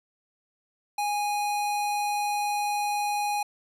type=tone; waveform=square; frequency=826 Hz; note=G#5; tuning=10 cents flat; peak=-26 dBFS; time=0.98-3.43 s; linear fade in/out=5 ms; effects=resampled to 32000 Hz